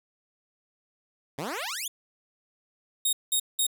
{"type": "exponential sweep", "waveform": "10% pulse", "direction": "up", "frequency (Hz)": [127.2, 3644], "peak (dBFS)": -23, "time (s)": [1.38, 1.88], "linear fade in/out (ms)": 5}
{"type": "tone bursts", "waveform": "10% pulse", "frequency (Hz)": 3729, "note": "A#7", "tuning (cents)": 0, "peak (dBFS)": -15, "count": 3, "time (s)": [3.05, 3.667], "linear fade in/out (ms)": 5, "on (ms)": 79, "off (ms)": 190}
{"effects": []}